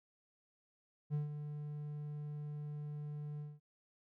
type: tone with ADSR envelope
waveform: triangle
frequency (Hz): 148.3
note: D3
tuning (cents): +17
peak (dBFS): -30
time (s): 1.1-3.6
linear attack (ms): 41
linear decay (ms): 140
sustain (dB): -9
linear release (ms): 200
effects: none